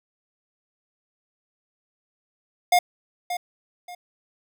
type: tone with echo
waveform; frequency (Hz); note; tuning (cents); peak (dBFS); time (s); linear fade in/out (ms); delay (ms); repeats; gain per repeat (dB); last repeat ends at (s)
square; 712; F5; +33; -15; 2.72-2.79; 5; 580; 2; -11; 3.95
effects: none